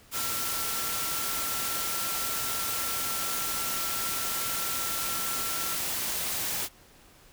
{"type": "tone in noise", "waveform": "sine", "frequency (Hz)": 1353, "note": "E6", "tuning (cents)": 45, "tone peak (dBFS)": -38, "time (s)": [0.12, 5.78], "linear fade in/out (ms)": 50, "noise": "white", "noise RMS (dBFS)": -31, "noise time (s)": [0.11, 6.69], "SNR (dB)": -10, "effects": ["pink hiss -56 dBFS RMS until 7.32 s"]}